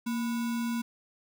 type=tone with sample-and-hold; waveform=sine; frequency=233.1 Hz; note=A#3; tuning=in tune; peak=-28 dBFS; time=0.06-0.82 s; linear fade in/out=10 ms; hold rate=1225 Hz; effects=none